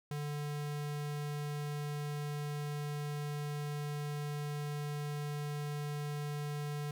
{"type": "tone", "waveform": "square", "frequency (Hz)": 147, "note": "D3", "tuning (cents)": 2, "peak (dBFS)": -37, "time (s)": [0.11, 6.91], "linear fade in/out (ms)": 2, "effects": []}